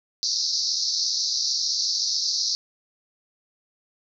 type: band-pass noise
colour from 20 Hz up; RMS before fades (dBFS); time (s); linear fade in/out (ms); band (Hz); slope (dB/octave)
white; -25; 0.23-2.55; 0; 4100 to 5900; 96
effects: none